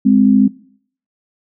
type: tone pair together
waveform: sine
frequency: 206.4 / 260.4 Hz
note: G#3 / C4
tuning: -10 / -8 cents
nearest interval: major third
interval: 402 cents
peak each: -10 dBFS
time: 0.05-0.48 s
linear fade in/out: 10 ms
effects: noise-tail reverb RT60 0.6 s tail -20 dB re dry